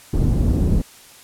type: low-pass noise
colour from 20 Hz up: pink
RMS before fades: -17 dBFS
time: 0.13-0.82 s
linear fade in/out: 10 ms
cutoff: 220 Hz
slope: 12 dB/octave
effects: white hiss -45 dBFS RMS until 1.23 s + low-pass 12000 Hz 12 dB/octave